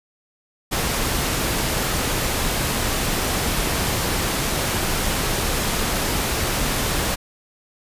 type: noise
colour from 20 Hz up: pink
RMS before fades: -22 dBFS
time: 0.71-7.16 s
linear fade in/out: 20 ms
effects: resampled to 32000 Hz